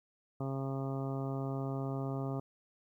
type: harmonic tone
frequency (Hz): 135.4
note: C#3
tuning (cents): -40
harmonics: 1 / 2 / 3 / 4 / 5 / 6 / 7 / 8 / 9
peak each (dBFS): -36 / -40 / -43 / -47 / -45 / -51 / -53 / -54 / -50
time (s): 0.4-2.4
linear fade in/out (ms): 5
effects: 12-bit